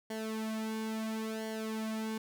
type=tone with flanger; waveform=sawtooth; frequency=220 Hz; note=A3; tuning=in tune; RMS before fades=-37 dBFS; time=0.1-2.18 s; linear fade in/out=5 ms; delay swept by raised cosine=0.79 to 2.99 ms; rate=0.73 Hz; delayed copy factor=-0.8; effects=none